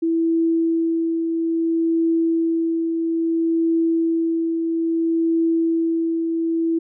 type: tone with tremolo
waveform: sine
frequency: 329.6 Hz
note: E4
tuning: in tune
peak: -15 dBFS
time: 0.02-6.79 s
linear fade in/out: 10 ms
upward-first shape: triangle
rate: 0.6 Hz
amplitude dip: 40%
effects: none